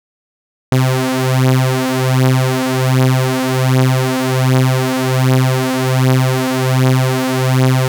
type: beating tone pair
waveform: sawtooth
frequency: 129 / 130.3 Hz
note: C3 / C3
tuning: -24 / -7 cents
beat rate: 1.3 Hz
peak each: -10 dBFS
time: 0.72-7.88 s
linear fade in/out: 2 ms
effects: none